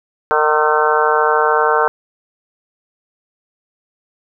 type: harmonic tone with a mistuned harmonic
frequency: 152.8 Hz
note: D#3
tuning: 31 cents flat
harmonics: 3 / 4 / 5 / 6 / 7 / 8 / 9 / 10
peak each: -17 / -21 / -20 / -19 / -20 / -23 / -19 / -20 dBFS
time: 0.31-1.88 s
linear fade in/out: 0 ms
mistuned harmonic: 9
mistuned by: -38 cents
effects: none